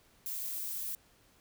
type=noise; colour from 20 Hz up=violet; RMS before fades=-38 dBFS; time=0.26-0.95 s; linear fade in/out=0 ms; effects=pink hiss -65 dBFS RMS until 1.4 s